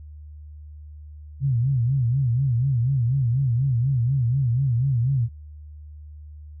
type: tone with vibrato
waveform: sine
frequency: 127 Hz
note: B2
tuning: 49 cents sharp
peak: -18 dBFS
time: 1.4-5.29 s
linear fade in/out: 50 ms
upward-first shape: sine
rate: 4.1 Hz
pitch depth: 170 cents each way
effects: added 75 Hz sine -38 dBFS peak until 6.6 s